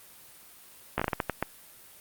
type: slowing click train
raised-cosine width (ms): 0.5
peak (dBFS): -11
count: 9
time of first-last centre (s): 0.98-1.426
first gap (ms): 15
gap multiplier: 1.36
effects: white hiss -52 dBFS RMS until 2 s + Opus 32 kbps